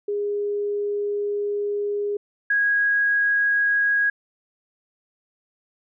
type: tone pair in turn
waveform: sine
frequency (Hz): 410.2 / 1648.9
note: G#4 / G#6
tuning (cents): -21 / -13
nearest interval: 2 octaves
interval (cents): 2408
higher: second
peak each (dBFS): -22 / -17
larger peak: second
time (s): 0.08-2.17 / 2.5-4.1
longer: first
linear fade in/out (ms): 5
effects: none